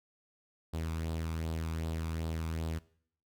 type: tone with flanger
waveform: sawtooth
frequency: 81 Hz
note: E2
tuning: 30 cents flat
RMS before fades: -36 dBFS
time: 0.73-2.79 s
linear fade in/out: 10 ms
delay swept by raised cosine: 0.23 to 0.86 ms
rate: 2.6 Hz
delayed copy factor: +0.5
effects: noise-tail reverb RT60 0.6 s tail -20 dB re dry